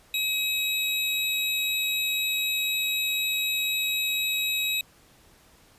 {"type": "tone pair together", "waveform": "square", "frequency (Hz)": [2550, 3824], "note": ["D#7", "A#7"], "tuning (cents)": [42, 43], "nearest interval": "perfect fifth", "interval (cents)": 701, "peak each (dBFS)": -28, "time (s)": [0.14, 4.81], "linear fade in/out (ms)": 2, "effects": ["pink hiss -57 dBFS RMS until 5.78 s", "resampled to 32000 Hz"]}